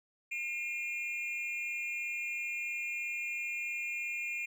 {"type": "tone with amplitude modulation", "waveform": "triangle", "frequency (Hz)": 2414, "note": "D7", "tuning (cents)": 47, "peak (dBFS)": -29, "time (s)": [0.31, 4.46], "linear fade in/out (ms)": 10, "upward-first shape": "sine", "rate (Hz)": 277, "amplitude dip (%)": 85, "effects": []}